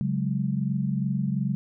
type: chord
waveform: sine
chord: C# suspended fourth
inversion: none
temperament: equal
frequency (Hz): 138.59 / 185 / 207.7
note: C#3 / F#3 / G#3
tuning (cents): 0 / 0 / 0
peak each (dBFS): -27 / -28 / -29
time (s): 0.01-1.55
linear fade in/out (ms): 0
effects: none